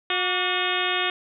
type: harmonic tone with a mistuned harmonic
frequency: 362.6 Hz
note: F#4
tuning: 35 cents flat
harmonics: 1 / 2 / 3 / 4 / 5 / 6 / 7 / 8 / 9 / 10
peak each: -31 / -31 / -31 / -31 / -31 / -31 / -31 / -31 / -31 / -31 dBFS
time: 0.1-1.1 s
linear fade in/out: 2 ms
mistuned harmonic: 3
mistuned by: +90 cents
effects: none